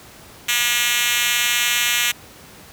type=tone with high-pass filter; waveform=5% pulse; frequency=240.6 Hz; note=B3; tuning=45 cents flat; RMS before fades=-19 dBFS; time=0.48-2.12 s; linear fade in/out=10 ms; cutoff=2700 Hz; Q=0.97; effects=pink hiss -43 dBFS RMS until 2.72 s + high-pass 60 Hz 12 dB/octave